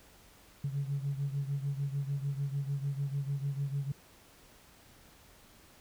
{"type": "beating tone pair", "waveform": "sine", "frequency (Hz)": [138.59, 145.29], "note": ["C#3", "D3"], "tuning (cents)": [0, -18], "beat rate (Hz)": 6.7, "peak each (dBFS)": [-32, -36], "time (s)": [0.64, 3.92], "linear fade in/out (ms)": 5, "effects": ["tanh soft clip ceiling -26 dBFS", "pink hiss -59 dBFS RMS until 5.8 s"]}